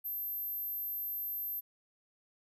sine tone, 12350 Hz, G9, 27 cents flat, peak -35 dBFS, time 0.04-1.61 s, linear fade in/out 20 ms, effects none

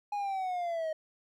triangle linear sweep, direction down, 830.6 to 622.3 Hz, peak -29 dBFS, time 0.12-0.93 s, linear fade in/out 5 ms, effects none

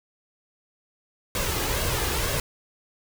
pink noise with flanger, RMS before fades -26 dBFS, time 1.35-2.4 s, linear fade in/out 2 ms, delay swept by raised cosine 1.8 to 2.46 ms, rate 2.1 Hz, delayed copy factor +0.5, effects none

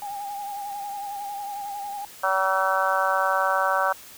sine tone with vibrato, 809 Hz, G#5, 46 cents flat, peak -30 dBFS, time 0.02-2.05 s, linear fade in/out 2 ms, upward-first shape sine, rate 11 Hz, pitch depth 41 cents each way
harmonic tone, 190.5 Hz, G3, 49 cents flat, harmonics 3 / 4 / 5 / 6 / 7 / 8, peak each -27 / -27 / -27 / -27 / -27 / -27 dBFS, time 2.23-3.93 s, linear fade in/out 10 ms
effects white hiss -45 dBFS RMS until 4.17 s

